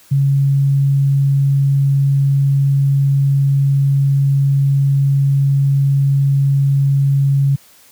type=tone; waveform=sine; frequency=138.59 Hz; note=C#3; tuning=in tune; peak=-10 dBFS; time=0.11-7.56 s; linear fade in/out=10 ms; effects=white hiss -47 dBFS RMS until 7.91 s + high-pass 60 Hz 12 dB/octave